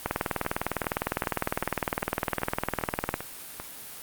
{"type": "two click trains", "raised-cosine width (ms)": 0.5, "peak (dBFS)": [-10, -19], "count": [62, 9], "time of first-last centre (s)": [[0.06, 3.141], [0.45, 3.6]], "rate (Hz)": [19.8, 2.54], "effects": ["white hiss -42 dBFS RMS until 4.02 s", "Opus 32 kbps"]}